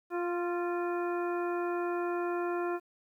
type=harmonic tone with a mistuned harmonic; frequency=350 Hz; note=F4; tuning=4 cents sharp; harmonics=1 / 2 / 3 / 4 / 5 / 7; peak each=-31 / -38 / -40 / -41 / -47 / -50 dBFS; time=0.1-2.8 s; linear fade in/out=50 ms; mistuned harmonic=4; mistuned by=-22 cents; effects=11-bit